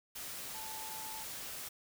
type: tone in noise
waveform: sine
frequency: 876 Hz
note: A5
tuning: 8 cents flat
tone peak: -47 dBFS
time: 0.54-1.24 s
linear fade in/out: 10 ms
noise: white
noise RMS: -44 dBFS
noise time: 0.15-1.69 s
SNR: -6 dB
effects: none

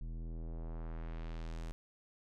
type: tone with low-pass filter sweep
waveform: square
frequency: 40.91 Hz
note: E1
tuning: 12 cents flat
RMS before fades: -42 dBFS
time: 0.01-1.72 s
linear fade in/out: 0 ms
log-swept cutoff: 180 to 9800 Hz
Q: 0.91
effects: none

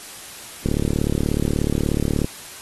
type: click train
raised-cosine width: 3 ms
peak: -7 dBFS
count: 59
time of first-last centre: 0.66-2.245 s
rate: 36.6 Hz
effects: white hiss -38 dBFS RMS until 2.61 s + AAC 32 kbps

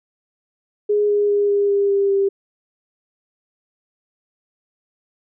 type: tone with pitch steps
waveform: sine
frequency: 415.3 / 411.7 / 408.2 / 404.6 / 401.2 / 397.7 / 394.3 Hz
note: G#4 / G#4 / G#4 / G#4 / G4 / G4 / G4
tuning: 0 / -15 / -30 / -45 / +40 / +25 / +10 cents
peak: -14 dBFS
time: 0.89-2.29 s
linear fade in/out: 10 ms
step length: 200 ms
effects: none

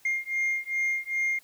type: beating tone pair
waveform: sine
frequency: 2119 / 2121.5 Hz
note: C7 / C7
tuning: +21 / +23 cents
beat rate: 2.5 Hz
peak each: -27 dBFS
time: 0.05-1.39 s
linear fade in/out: 5 ms
effects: tanh soft clip ceiling -22 dBFS + white hiss -59 dBFS RMS until 1.43 s

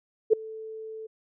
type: tone with ADSR envelope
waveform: sine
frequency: 440 Hz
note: A4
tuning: in tune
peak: -12 dBFS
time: 0.3-1.07 s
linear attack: 31 ms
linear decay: 5 ms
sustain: -24 dB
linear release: 12 ms
effects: none

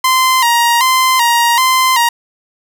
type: tone with vibrato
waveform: sawtooth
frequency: 987.8 Hz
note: B5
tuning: in tune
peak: -5 dBFS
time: 0.04-2.09 s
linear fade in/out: 5 ms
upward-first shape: square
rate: 1.3 Hz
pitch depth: 82 cents each way
effects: none

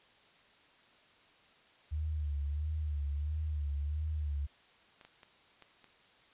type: tone with vibrato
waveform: sine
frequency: 74.4 Hz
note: D2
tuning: 23 cents sharp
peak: -32 dBFS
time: 1.91-4.47 s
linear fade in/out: 20 ms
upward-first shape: sine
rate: 1.5 Hz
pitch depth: 77 cents each way
type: clicks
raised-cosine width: 0.2 ms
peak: -36 / -35 / -36 / -35 / -38 dBFS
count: 5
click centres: 5.012 / 5.05 / 5.232 / 5.623 / 5.843 s
effects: white hiss -63 dBFS RMS until 6.33 s + resampled to 8000 Hz

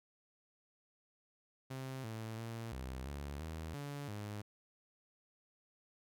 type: tone with pitch steps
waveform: sawtooth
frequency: 132 / 111.3 / 114.5 / 64.6 / 71.2 / 80 / 143.1 / 104.1 Hz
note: C3 / A2 / A#2 / C2 / C#2 / D#2 / D3 / G#2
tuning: +16 / +20 / -31 / -21 / +47 / +49 / -45 / +5 cents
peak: -38 dBFS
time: 1.7-4.42 s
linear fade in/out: 10 ms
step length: 340 ms
effects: none

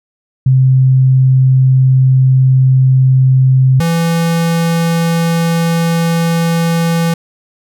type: tone pair in turn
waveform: sine / square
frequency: 130.81 / 167.01 Hz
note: C3 / E3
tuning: 0 / +23 cents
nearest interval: major third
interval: 423 cents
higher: second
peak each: -5 / -11 dBFS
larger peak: first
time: 0.46-3.8 / 3.8-7.14 s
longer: neither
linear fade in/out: 5 ms
effects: none

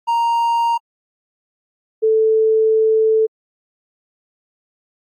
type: tone pair in turn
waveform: triangle / sine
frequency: 932.3 / 440 Hz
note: A#5 / A4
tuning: 0 / 0 cents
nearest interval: octave + minor second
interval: 1300 cents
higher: first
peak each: -12 / -11 dBFS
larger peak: second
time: 0.07-0.78 / 2.02-3.27 s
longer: second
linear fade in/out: 20 ms
effects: AAC 48 kbps

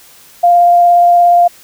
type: tone with vibrato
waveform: sine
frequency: 698.5 Hz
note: F5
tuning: in tune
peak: -4 dBFS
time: 0.43-1.48 s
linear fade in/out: 10 ms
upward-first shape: triangle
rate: 17 Hz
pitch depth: 11 cents each way
effects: white hiss -41 dBFS RMS until 1.63 s

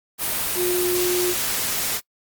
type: tone in noise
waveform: sine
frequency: 358.3 Hz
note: F4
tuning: 44 cents sharp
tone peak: -20 dBFS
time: 0.55-1.35 s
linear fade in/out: 50 ms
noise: white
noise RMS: -24 dBFS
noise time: 0.18-2.01 s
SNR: +1 dB
effects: noise-tail reverb RT60 0.1 s tail -24 dB re dry + Opus 32 kbps

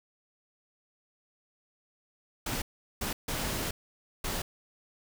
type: noise bursts at uneven times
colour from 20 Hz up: pink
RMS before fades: -33 dBFS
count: 4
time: 2.46-2.62 / 3.01-3.13 / 3.28-3.71 / 4.24-4.42 s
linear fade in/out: 5 ms
effects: none

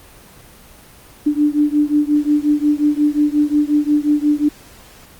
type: beating tone pair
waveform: sine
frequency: 293.7 / 299.3 Hz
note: D4 / D4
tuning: 0 / +33 cents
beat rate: 5.6 Hz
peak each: -15 / -16 dBFS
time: 1.26-4.49 s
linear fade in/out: 10 ms
effects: pink hiss -43 dBFS RMS until 5.19 s + Opus 24 kbps

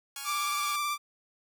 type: chord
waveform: 5% pulse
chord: Db major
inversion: second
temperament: equal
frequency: 830.6 / 1108.7 / 1396.9 Hz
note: Ab5 / Db6 / F6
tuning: 0 / 0 / 0 cents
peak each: -30 dBFS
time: 0.16-0.76 s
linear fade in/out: 2 ms
type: tone with vibrato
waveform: sawtooth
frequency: 1174.7 Hz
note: D6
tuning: in tune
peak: -25 dBFS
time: 0.24-0.98 s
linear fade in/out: 50 ms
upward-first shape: sine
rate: 18 Hz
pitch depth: 24 cents each way
effects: none

